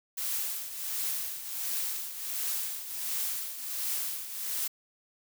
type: noise with tremolo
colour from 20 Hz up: blue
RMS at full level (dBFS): -31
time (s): 0.17-4.68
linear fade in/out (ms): 10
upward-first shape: triangle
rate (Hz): 1.4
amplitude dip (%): 70
effects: none